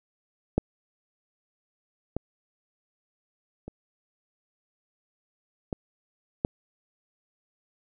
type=clicks; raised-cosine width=2 ms; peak=-8 / -15 / -25 / -16 / -10 dBFS; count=5; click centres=0.58 / 2.166 / 3.68 / 5.728 / 6.449 s; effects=none